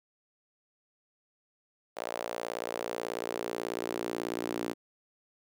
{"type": "tone with high-pass filter sweep", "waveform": "sawtooth", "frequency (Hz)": 58.27, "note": "A#1", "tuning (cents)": 0, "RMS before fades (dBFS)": -36, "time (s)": [1.96, 4.74], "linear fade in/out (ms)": 20, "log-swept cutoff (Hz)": [590, 310], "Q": 2.4, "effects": []}